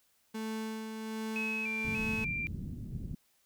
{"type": "tone with tremolo", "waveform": "35% pulse", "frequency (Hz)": 220, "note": "A3", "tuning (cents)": 0, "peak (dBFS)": -33, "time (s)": [0.34, 2.25], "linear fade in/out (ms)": 10, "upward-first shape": "sine", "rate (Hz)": 1.3, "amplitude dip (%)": 40}
{"type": "tone with vibrato", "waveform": "sine", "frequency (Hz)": 2462, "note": "D#7", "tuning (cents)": -19, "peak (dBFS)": -33, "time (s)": [1.36, 2.47], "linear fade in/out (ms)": 0, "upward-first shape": "square", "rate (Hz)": 1.7, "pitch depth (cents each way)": 67}
{"type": "low-pass noise", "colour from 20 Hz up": "white", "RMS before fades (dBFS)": -40, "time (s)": [1.84, 3.15], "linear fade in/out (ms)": 5, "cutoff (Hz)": 210, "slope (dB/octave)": 24}
{"effects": ["white hiss -71 dBFS RMS until 3.45 s"]}